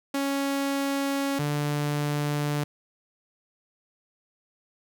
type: tone pair in turn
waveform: sawtooth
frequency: 277.2 / 146.84 Hz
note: C#4 / D3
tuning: 0 / 0 cents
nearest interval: major seventh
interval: 1100 cents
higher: first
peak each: -21 dBFS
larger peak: neither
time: 0.14-1.39 / 1.39-2.64 s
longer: neither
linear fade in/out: 5 ms
effects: none